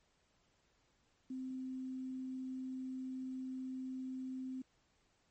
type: tone with quantisation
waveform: sine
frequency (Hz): 259.5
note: C4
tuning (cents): -14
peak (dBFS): -40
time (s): 1.3-4.62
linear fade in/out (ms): 5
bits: 11
effects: pink hiss -75 dBFS RMS until 5.3 s + MP3 32 kbps